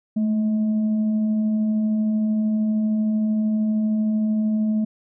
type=tone with frequency modulation; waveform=sine; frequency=216.5 Hz; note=A3; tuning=28 cents flat; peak=-18 dBFS; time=0.16-4.85 s; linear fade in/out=10 ms; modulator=420 Hz; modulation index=0.2; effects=none